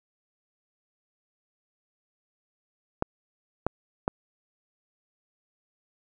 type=clicks; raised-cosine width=1 ms; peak=-10 dBFS; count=3; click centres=3.024 / 3.666 / 4.079 s; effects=none